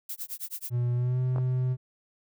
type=noise with tremolo; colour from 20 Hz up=violet; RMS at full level=-34 dBFS; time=0.09-0.7 s; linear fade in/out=5 ms; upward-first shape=sine; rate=9.3 Hz; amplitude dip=100%
type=tone with pitch glide; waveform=triangle; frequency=121.5 to 127.47 Hz; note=B2 to C3; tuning=-28 to -45 cents; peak=-22 dBFS; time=0.7-1.77 s; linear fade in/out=50 ms; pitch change=+83 cents; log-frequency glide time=0.94-1.2 s
type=clicks; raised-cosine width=1 ms; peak=-23 dBFS; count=2; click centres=1.361 / 1.383 s
effects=none